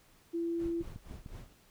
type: tone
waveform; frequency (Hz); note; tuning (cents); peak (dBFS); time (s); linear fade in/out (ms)
sine; 337; E4; +38; -31; 0.33-0.83; 20
type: noise with tremolo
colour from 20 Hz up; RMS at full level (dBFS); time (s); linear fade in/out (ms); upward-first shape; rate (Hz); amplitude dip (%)
brown; -44; 0.58-1.54; 20; sine; 4.1; 90
type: click train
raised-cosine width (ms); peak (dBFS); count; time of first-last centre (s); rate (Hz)
5; -32; 5; 0.66-1.262; 6.65
effects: pink hiss -64 dBFS RMS until 1.7 s